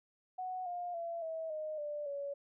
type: tone with pitch steps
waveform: sine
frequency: 740 / 707.4 / 676.2 / 646.4 / 618 / 590.7 / 564.7 Hz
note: F#5 / F5 / E5 / E5 / D#5 / D5 / C#5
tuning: 0 / +22 / +44 / -34 / -12 / +10 / +32 cents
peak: -37 dBFS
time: 0.38-2.34 s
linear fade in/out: 10 ms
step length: 280 ms
effects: none